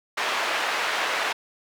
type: band-pass noise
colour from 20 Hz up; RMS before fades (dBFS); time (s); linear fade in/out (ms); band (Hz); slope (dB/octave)
white; -26; 0.17-1.33; 10; 580 to 2200; 12
effects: none